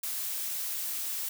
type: noise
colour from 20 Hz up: blue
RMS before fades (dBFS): -34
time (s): 0.03-1.29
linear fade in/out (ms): 5
effects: none